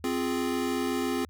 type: chord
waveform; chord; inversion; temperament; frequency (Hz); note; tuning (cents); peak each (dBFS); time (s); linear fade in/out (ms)
square; F minor; second; equal; 261.6 / 349.2 / 415.3; C4 / F4 / Ab4; 0 / 0 / 0; -30 / -33 / -34; 0.04-1.25; 2
effects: added 80 Hz sine -49 dBFS peak until 1.29 s